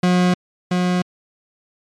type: tone pair in turn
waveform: 40% pulse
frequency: 180.1 / 180.1 Hz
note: F#3 / F#3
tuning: -46 / -46 cents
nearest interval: unison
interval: 0 cents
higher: neither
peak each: -12 / -15 dBFS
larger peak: first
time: 0.03-0.34 / 0.71-1.02 s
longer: neither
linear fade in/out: 5 ms
effects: low-pass 6000 Hz 12 dB/octave + MP3 96 kbps